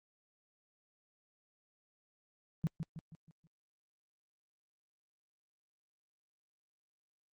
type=tone with echo; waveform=sine; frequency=160.8 Hz; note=E3; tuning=43 cents flat; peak=-28 dBFS; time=2.64-2.67 s; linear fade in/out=0 ms; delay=160 ms; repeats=5; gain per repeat=-7 dB; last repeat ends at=3.47 s; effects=Opus 24 kbps